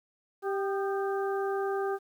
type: harmonic tone with a mistuned harmonic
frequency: 392 Hz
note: G4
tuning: in tune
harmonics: 1 / 2 / 3 / 4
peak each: -29 / -35 / -39 / -41 dBFS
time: 0.42-1.99 s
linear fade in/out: 50 ms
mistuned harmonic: 3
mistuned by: +60 cents
effects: 10-bit